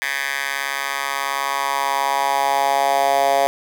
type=tone with high-pass filter sweep; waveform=10% pulse; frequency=138.59 Hz; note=C#3; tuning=in tune; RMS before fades=-20 dBFS; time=0.02-3.47 s; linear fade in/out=0 ms; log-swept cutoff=1700 to 640 Hz; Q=3.5; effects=none